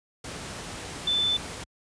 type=tone in noise; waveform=sine; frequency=3520 Hz; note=A7; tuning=in tune; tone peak=-22 dBFS; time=1.07-1.37 s; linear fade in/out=5 ms; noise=pink; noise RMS=-37 dBFS; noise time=0.24-1.64 s; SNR=+12 dB; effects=high-pass 60 Hz 12 dB/octave + resampled to 22050 Hz